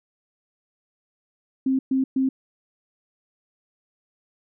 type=tone bursts; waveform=sine; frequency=264.6 Hz; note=C4; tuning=20 cents sharp; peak=-18 dBFS; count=3; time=1.66-2.29 s; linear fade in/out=5 ms; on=130 ms; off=120 ms; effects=none